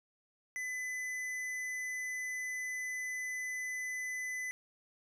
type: tone with hard clipping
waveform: sine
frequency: 2008 Hz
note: B6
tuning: 28 cents sharp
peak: -38 dBFS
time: 0.56-4.51 s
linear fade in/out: 0 ms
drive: 10 dB
effects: none